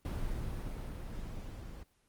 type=noise with level ramp; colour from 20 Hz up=brown; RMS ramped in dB=-35 to -46 dBFS; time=0.05-1.83 s; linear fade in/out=2 ms; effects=pink hiss -72 dBFS RMS until 2.08 s + Opus 24 kbps